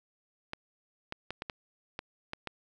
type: clicks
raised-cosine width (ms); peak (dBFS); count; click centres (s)
0.3; -20; 8; 0.534 / 1.124 / 1.306 / 1.421 / 1.498 / 1.991 / 2.334 / 2.473
effects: none